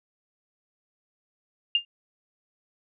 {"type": "tone with exponential decay", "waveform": "sine", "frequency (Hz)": 2810, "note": "F7", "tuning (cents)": 10, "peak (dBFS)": -15, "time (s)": [1.75, 1.85], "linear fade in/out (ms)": 2, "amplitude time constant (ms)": 21, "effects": []}